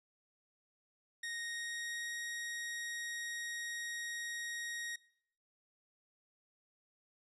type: tone with pitch glide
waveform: sawtooth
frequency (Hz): 1864.7 to 1879.8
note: A#6 to A#6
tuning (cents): 0 to +14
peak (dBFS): -36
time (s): 1.23-4.96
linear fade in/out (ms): 5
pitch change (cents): +14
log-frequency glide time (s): 1.38-2.11
effects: noise-tail reverb RT60 0.6 s tail -22 dB re dry + resampled to 24000 Hz